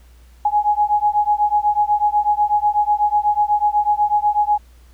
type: beating tone pair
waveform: sine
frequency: 830.6 / 838.7 Hz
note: G#5 / G#5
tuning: 0 / +17 cents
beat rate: 8.1 Hz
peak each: -17 dBFS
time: 0.45-4.58 s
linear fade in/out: 5 ms
effects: added 60 Hz sine -44 dBFS peak until 4.93 s + pink hiss -56 dBFS RMS until 4.93 s